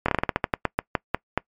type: slowing click train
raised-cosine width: 0.5 ms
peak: -5 dBFS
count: 15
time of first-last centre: 0.06-1.376 s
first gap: 24 ms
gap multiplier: 1.19
effects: noise-tail reverb RT60 0.1 s tail -24 dB re dry + MP3 96 kbps